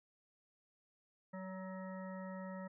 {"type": "harmonic tone with a mistuned harmonic", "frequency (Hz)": 188.4, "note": "F#3", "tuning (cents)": 32, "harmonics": [1, 3, 5, 7, 9, 10], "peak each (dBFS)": [-45, -49, -54, -56, -66, -57], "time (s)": [1.33, 2.68], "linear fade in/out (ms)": 10, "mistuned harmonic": 7, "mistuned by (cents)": -22, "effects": []}